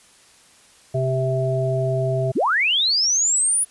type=harmonic tone; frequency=130.81 Hz; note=C3; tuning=in tune; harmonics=1 / 3 / 5; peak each=-21 / -26 / -23 dBFS; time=0.94-2.32 s; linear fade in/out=10 ms
type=linear sweep; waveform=sine; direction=up; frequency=146.5 to 9980 Hz; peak=-16 dBFS; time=2.35-3.65 s; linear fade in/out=20 ms
effects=white hiss -52 dBFS RMS until 3.7 s + resampled to 24000 Hz